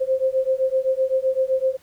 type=beating tone pair; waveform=sine; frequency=521 / 528.8 Hz; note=C5 / C5; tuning=-7 / +18 cents; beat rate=7.8 Hz; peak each=-21 dBFS; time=0-1.77 s; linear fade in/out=20 ms; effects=pink hiss -56 dBFS RMS until 1.82 s